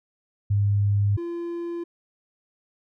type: tone pair in turn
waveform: sine / triangle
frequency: 101.5 / 342.2 Hz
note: G#2 / F4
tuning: -39 / -35 cents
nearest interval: octave + major sixth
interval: 2104 cents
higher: second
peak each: -18 / -26 dBFS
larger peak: first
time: 0.5-1.17 / 1.17-1.84 s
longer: neither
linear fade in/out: 10 ms
effects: none